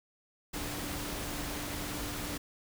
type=tone in noise; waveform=sine; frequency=293.7 Hz; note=D4; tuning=in tune; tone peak=-43 dBFS; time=0.53-2.38 s; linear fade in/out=10 ms; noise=pink; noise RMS=-38 dBFS; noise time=0.53-2.38 s; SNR=-8 dB; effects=none